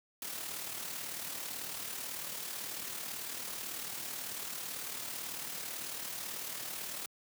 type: noise with amplitude modulation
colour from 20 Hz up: white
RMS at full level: -39 dBFS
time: 0.22-7.06 s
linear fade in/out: 2 ms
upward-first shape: sine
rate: 38.1 Hz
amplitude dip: 45%
effects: high-pass 100 Hz 12 dB/octave